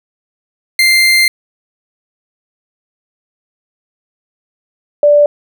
30% pulse / sine tone pair in turn, 2093 / 586 Hz, C7 / D5, 0 / -4 cents, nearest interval octave + minor seventh, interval 2204 cents, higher first, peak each -4 dBFS, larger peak neither, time 0.79-1.28 / 5.03-5.26 s, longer first, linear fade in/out 2 ms, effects none

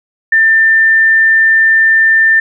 sine tone, 1790 Hz, A6, 29 cents sharp, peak -5 dBFS, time 0.32-2.4 s, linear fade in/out 5 ms, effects none

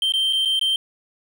triangle tone with dropouts, 3136 Hz, G7, in tune, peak -16 dBFS, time 0.02-0.76 s, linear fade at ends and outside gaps 2 ms, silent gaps 0.122-0.137 / 0.327-0.331 / 0.451-0.456 / 0.594-0.612 s, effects none

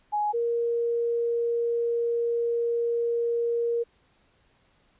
sine tone pair in turn, 836 / 469.2 Hz, G#5 / A#4, +11 / +11 cents, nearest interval minor seventh, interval 1000 cents, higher first, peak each -23 dBFS, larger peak neither, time 0.12-0.33 / 0.33-3.84 s, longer second, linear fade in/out 20 ms, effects pink hiss -65 dBFS RMS until 4.99 s + resampled to 8000 Hz

